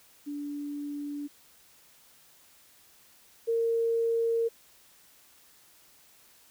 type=tone pair in turn; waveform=sine; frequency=289.7 / 459.9 Hz; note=D4 / A#4; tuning=-24 / -23 cents; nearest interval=minor sixth; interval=801 cents; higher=second; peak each=-33 / -24 dBFS; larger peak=second; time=0.26-1.28 / 3.47-4.49 s; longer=neither; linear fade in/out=20 ms; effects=white hiss -59 dBFS RMS until 6.5 s